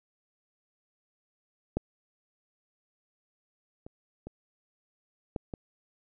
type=clicks; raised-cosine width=2 ms; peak=-14 / -30 / -27 / -18 / -23 dBFS; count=5; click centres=1.77 / 3.865 / 4.27 / 5.362 / 5.538 s; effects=none